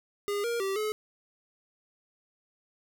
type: tone with pitch steps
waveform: square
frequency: 407.5 / 470 / 388.5 / 427.8 Hz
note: G#4 / A#4 / G4 / A4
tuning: -33 / +14 / -16 / -49 cents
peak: -29 dBFS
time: 0.28-0.92 s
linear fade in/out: 0 ms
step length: 160 ms
effects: none